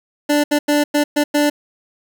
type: tone bursts at uneven times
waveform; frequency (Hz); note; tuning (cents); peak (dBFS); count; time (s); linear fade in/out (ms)
25% pulse; 293.7; D4; 0; -9; 6; 0.29-0.44 / 0.51-0.59 / 0.68-0.84 / 0.94-1.04 / 1.16-1.24 / 1.34-1.5; 10
effects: none